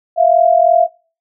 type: tone pair together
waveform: sine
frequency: 657 / 700 Hz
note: E5 / F5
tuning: -6 / +4 cents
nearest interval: minor second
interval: 110 cents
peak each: -10 dBFS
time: 0.16-0.88 s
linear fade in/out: 50 ms
effects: noise-tail reverb RT60 0.4 s tail -26 dB re dry